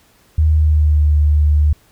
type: tone with pitch glide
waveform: sine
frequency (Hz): 77.78 to 74.7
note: D#2 to D2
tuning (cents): 0 to +30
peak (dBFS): -9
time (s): 0.38-1.73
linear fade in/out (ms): 5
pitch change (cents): -70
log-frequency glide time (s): 0.49-1.04
effects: pink hiss -53 dBFS RMS until 1.91 s